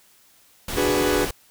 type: noise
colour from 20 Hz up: pink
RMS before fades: -29 dBFS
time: 0.68-1.31 s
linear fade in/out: 5 ms
type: chord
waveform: 40% pulse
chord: G# half-diminished seventh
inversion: second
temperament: equal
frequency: 293.7 / 370 / 415.3 / 493.9 Hz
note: D4 / F#4 / G#4 / B4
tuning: 0 / 0 / 0 / 0 cents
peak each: -24 dBFS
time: 0.76-1.26 s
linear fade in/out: 20 ms
effects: white hiss -56 dBFS RMS until 1.5 s